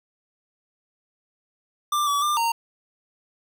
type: tone with pitch steps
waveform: square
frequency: 1185 / 1145 / 1194 / 924 Hz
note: D6 / D6 / D6 / A#5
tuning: +15 / -44 / +28 / -16 cents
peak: -21 dBFS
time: 1.92-2.52 s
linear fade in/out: 5 ms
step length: 150 ms
effects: none